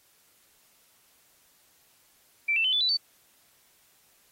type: tone with pitch steps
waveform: sine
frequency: 2336 / 2668 / 3047 / 3480 / 3974 / 4539 Hz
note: D7 / E7 / G7 / A7 / B7 / C#8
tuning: -10 / +20 / -50 / -20 / +10 / +40 cents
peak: -22 dBFS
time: 2.48-2.972 s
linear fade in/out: 10 ms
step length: 82 ms
effects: white hiss -63 dBFS RMS until 4.31 s + AAC 48 kbps